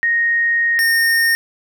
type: tone pair in turn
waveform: sine / square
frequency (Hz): 1864.7 / 1836.9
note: A#6 / A#6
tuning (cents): 0 / -26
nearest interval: unison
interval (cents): 26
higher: first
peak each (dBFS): -13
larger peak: neither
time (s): 0.03-0.79 / 0.79-1.35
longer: first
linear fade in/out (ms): 0
effects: none